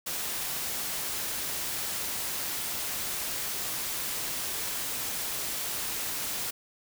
white noise, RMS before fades -33 dBFS, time 0.06-6.51 s, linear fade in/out 10 ms, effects none

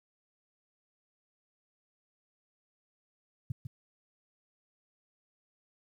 sine tone with echo, 124.3 Hz, B2, 12 cents sharp, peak -29 dBFS, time 3.5-3.52 s, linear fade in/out 5 ms, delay 150 ms, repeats 1, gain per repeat -6 dB, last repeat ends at 3.67 s, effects 11-bit

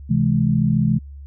sine chord, C augmented, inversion none, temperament equal with one note detuned, 130.81 / 164.81 / 211.8 Hz, C3 / E3 / G#3, 0 / 0 / +34 cents, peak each -19 dBFS, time 0.09-0.99 s, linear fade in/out 20 ms, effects added 70 Hz sine -34 dBFS peak until 1.26 s

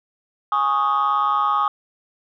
sine chord, Ab suspended fourth, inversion none, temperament just, 830.6 / 1107.5 / 1245.9 Hz, Ab5 / Db6 / Eb6, 0 / -2 / +2 cents, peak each -22 / -20 / -18 dBFS, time 0.52-1.68 s, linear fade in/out 2 ms, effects tanh soft clip ceiling -12 dBFS

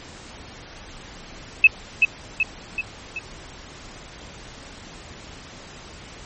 sine tone with echo, 2600 Hz, E7, 24 cents flat, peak -6 dBFS, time 1.64-1.67 s, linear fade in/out 2 ms, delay 380 ms, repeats 4, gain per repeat -5 dB, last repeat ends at 3.19 s, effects pink hiss -41 dBFS RMS until 6.25 s + MP3 32 kbps

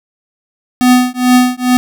square tone with tremolo, 250 Hz, B3, 21 cents sharp, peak -4 dBFS, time 0.81-1.77 s, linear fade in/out 0 ms, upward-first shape triangle, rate 2.3 Hz, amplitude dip 100%, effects none

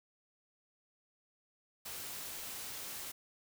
white noise, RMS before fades -44 dBFS, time 1.85-3.12 s, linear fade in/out 10 ms, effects none

